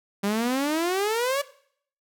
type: exponential sweep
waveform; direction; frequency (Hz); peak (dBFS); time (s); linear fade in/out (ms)
sawtooth; up; 196 to 580; -19; 0.23-1.42; 10
effects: noise-tail reverb RT60 0.6 s tail -18 dB re dry